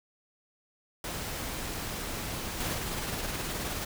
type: noise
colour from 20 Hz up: pink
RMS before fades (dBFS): -36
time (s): 1.04-2.75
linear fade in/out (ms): 2
type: noise with tremolo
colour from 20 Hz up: pink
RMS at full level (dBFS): -33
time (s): 2.6-3.85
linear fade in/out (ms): 5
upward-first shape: sine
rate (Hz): 19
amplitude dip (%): 30
effects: none